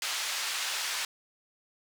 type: band-pass noise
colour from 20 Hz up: white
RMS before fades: -33 dBFS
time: 0.02-1.05 s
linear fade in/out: 2 ms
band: 1000 to 5700 Hz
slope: 12 dB/octave
effects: none